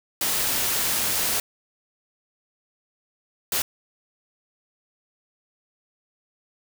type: noise bursts at uneven times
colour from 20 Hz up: white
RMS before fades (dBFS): -24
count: 2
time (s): 0.21-1.4 / 3.52-3.62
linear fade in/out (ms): 2
effects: none